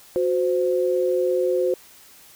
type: tone pair together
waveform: sine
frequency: 366 / 517 Hz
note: F#4 / C5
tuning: -19 / -21 cents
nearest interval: tritone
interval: 598 cents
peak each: -21 dBFS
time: 0.16-1.74 s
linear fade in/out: 0 ms
effects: white hiss -49 dBFS RMS until 2.35 s